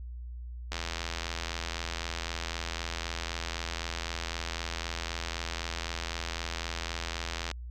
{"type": "click train", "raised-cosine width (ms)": 0.2, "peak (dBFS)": -16, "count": 571, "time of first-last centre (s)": [0.72, 7.514], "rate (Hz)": 83.9, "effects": ["added 60 Hz sine -38 dBFS peak until 7.7 s"]}